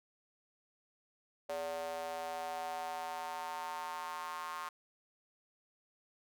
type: tone with high-pass filter sweep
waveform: square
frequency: 82.41 Hz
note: E2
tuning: in tune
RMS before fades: -41 dBFS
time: 1.49-4.69 s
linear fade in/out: 5 ms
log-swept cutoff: 580 to 1100 Hz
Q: 4.9
effects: none